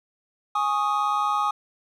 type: chord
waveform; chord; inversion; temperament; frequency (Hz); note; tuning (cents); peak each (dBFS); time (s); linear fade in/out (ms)
triangle; Ab suspended fourth; none; just; 830.6 / 1107.5 / 1245.9; Ab5 / Db6 / Eb6; 0 / -2 / +2; -24 / -26 / -22; 0.55-1.51; 5
effects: none